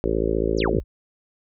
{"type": "harmonic tone", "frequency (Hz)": 55, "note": "A1", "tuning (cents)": 0, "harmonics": [1, 2, 3, 4, 5, 6, 7, 8, 9, 10], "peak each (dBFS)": [-27, -34, -32, -33, -31, -28, -25, -27, -30, -33], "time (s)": [0.04, 0.8], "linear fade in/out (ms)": 0}
{"type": "exponential sweep", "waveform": "sine", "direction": "down", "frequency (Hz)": [7650, 30.87], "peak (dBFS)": -25, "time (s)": [0.57, 0.84], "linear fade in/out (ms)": 50}
{"effects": []}